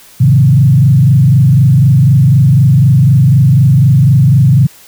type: tone with frequency modulation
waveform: sine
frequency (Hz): 133.9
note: C3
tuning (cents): +40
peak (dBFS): -3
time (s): 0.2-4.67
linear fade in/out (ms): 10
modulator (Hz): 24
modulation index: 1.1
effects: white hiss -39 dBFS RMS until 4.87 s